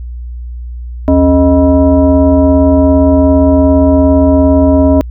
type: tone with frequency modulation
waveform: sine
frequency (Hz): 272.6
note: C#4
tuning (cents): -29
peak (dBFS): -4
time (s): 1.08-5.01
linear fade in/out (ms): 0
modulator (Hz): 350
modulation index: 1.1
effects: added 60 Hz sine -20 dBFS peak until 5.1 s